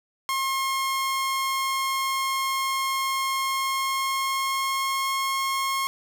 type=tone with pitch glide; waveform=sawtooth; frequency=1073 to 1079.8 Hz; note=C6 to C#6; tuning=+43 to -46 cents; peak=-20 dBFS; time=0.29-5.87 s; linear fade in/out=0 ms; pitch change=+11 cents; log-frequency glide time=3.37-5.1 s; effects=none